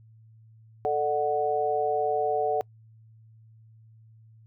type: chord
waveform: sine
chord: D major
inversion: second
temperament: equal with one note detuned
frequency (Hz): 440 / 598.3 / 740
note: A4 / D5 / F#5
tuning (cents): 0 / +32 / 0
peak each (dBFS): -27 / -30 / -26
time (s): 0.85-2.61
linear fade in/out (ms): 0
effects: noise-tail reverb RT60 0.1 s tail -26 dB re dry + added 111 Hz sine -51 dBFS peak until 4.46 s